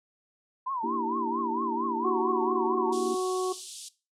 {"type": "tone with vibrato", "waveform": "sine", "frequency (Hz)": 987.8, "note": "B5", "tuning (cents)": 0, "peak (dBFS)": -29, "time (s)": [0.66, 2.93], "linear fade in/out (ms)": 10, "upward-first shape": "triangle", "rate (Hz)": 4.4, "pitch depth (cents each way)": 210}
{"type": "chord", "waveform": "sine", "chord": "E half-diminished seventh", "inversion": "second", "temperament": "equal", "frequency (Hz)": [233.1, 293.7, 329.6, 392], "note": ["Bb3", "D4", "E4", "G4"], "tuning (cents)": [0, 0, 0, 0], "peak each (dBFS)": [-34, -39, -34, -37], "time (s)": [0.83, 3.15], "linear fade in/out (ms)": 10}
{"type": "harmonic tone", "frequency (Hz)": 370, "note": "F#4", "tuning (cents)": 0, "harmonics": [1, 2, 3], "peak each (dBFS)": [-26, -36, -33], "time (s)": [2.04, 3.53], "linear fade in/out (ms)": 10}
{"type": "band-pass noise", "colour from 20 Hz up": "white", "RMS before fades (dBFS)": -43, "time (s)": [2.92, 3.89], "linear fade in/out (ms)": 10, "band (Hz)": [3100, 10000], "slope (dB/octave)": 48}
{"effects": ["noise-tail reverb RT60 0.3 s tail -18 dB re dry"]}